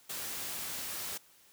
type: noise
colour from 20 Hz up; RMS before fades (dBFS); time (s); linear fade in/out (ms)
white; -39; 0.09-1.18; 10
effects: white hiss -62 dBFS RMS until 1.52 s + high-pass 60 Hz 12 dB/octave